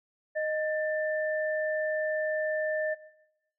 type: tone pair together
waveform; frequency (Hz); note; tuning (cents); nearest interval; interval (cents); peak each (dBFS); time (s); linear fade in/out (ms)
sine; 620 / 1777.1; D#5 / A6; -6 / +17; octave + tritone; 1823; -28 / -34; 0.35-2.95; 20
effects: noise-tail reverb RT60 0.9 s tail -18 dB re dry